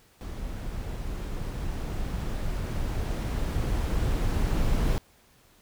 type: noise with level ramp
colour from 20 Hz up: brown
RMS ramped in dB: -35 to -24 dBFS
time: 0.21-4.98 s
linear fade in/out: 0 ms
effects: pink hiss -60 dBFS RMS until 5.61 s